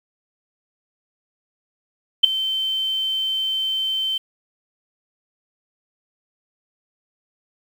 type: tone with ADSR envelope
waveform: sine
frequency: 3094 Hz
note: G7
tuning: 23 cents flat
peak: -3 dBFS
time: 2.23-4.18 s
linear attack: 14 ms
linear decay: 5 ms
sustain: -17 dB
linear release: 7 ms
effects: 7-bit